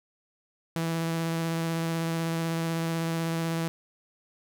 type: tone with vibrato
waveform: sawtooth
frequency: 164.81 Hz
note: E3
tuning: in tune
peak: -23 dBFS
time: 0.76-3.68 s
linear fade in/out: 0 ms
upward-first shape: square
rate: 16 Hz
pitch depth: 9 cents each way
effects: none